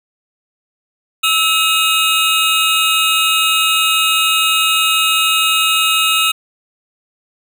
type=tone cluster; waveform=square; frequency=1308 / 2539 / 2847 / 3732 Hz; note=E6 / D#7 / F7 / A#7; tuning=-14 / +34 / +33 / +1 cents; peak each=-18 dBFS; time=1.23-6.32 s; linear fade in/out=10 ms; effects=none